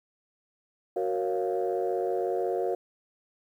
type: chord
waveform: sine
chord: Gb major seventh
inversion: none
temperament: equal with one note detuned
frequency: 370 / 466.2 / 551.8 / 698.5 Hz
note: Gb4 / Bb4 / Db5 / F5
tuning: 0 / 0 / -8 / 0 cents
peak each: -29 / -30 / -33 / -32 dBFS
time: 0.96-2.75 s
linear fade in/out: 5 ms
effects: tanh soft clip ceiling -18 dBFS + 10-bit